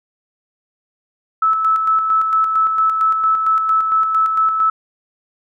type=tone with tremolo; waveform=sine; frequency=1306 Hz; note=E6; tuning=17 cents flat; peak=-11 dBFS; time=1.42-4.7 s; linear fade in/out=5 ms; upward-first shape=square; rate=4.4 Hz; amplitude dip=40%; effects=none